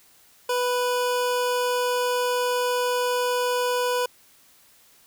25% pulse tone, 493.9 Hz, B4, in tune, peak -18 dBFS, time 0.49-4.06 s, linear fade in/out 5 ms, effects white hiss -56 dBFS RMS until 5.06 s

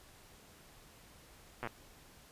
slowing click train, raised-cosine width 0.5 ms, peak -24 dBFS, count 6, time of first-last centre 1.63-1.672 s, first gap 8 ms, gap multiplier 1.03, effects pink hiss -59 dBFS RMS until 2.31 s + resampled to 32000 Hz

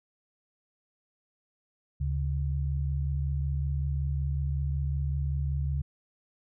sine tone pair together, 73.04 / 138.4 Hz, D2 / C#3, -9 / -2 cents, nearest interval major seventh, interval 1107 cents, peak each -28 / -31 dBFS, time 2-5.82 s, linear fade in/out 10 ms, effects none

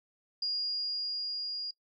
sine tone with level ramp, 4846 Hz, D#8, 47 cents flat, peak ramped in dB -29 to -34 dBFS, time 0.42-1.71 s, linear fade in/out 5 ms, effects noise-tail reverb RT60 0.1 s tail -22 dB re dry

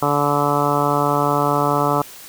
harmonic tone, 144.8 Hz, D3, 24 cents flat, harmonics 1 / 2 / 3 / 4 / 5 / 6 / 7 / 8 / 9, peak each -24 / -24 / -24 / -24 / -24 / -24 / -24 / -24 / -24 dBFS, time 0.02-2.02 s, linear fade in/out 5 ms, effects white hiss -39 dBFS RMS until 2.28 s

